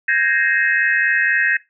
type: tone cluster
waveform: sine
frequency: 1582 / 1666 / 1865 / 2100 / 2571 Hz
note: G6 / G#6 / A#6 / C7 / E7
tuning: +15 / +5 / 0 / +6 / -44 cents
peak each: -21 / -20 / -18 / -27 / -25 dBFS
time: 0.08-1.57 s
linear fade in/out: 5 ms
effects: noise-tail reverb RT60 0.2 s tail -18 dB re dry